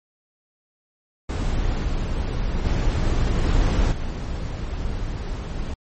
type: noise with level steps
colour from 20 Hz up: brown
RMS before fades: -22 / -24 / -20 / -18 / -27 dBFS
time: 1.29-5.74 s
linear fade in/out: 5 ms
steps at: 1.83 / 2.64 / 3.43 / 3.91 s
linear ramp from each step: 20 ms
effects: MP3 32 kbps